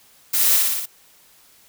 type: noise with echo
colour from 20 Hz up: blue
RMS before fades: -19 dBFS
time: 0.33-0.57 s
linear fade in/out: 10 ms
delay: 58 ms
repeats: 5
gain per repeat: -2 dB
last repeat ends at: 0.86 s
effects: white hiss -53 dBFS RMS until 1.68 s